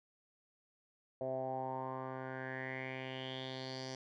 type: tone with low-pass filter sweep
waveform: 10% pulse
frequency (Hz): 130.81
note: C3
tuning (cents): 0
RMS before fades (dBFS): -42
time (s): 1.21-3.95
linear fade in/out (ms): 2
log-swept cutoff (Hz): 600 to 5400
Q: 5.8
effects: none